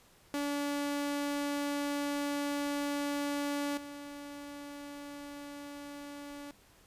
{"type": "tone with level steps", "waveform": "sawtooth", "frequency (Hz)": 287.1, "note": "D4", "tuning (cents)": -39, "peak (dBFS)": [-28, -39], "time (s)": [0.34, 6.51], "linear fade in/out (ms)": 0, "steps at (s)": 3.77, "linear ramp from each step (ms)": 5, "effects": ["pink hiss -62 dBFS RMS until 6.86 s", "resampled to 32000 Hz"]}